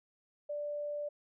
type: tone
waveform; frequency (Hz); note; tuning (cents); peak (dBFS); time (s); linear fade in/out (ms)
sine; 587.3; D5; 0; -35; 0.49-1.09; 10
effects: none